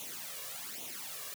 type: noise with flanger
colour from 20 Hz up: white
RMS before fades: -43 dBFS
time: 0-1.34 s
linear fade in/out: 0 ms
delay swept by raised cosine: 0.3 to 1.8 ms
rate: 1.2 Hz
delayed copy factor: +0.75
effects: high-pass 150 Hz 12 dB/octave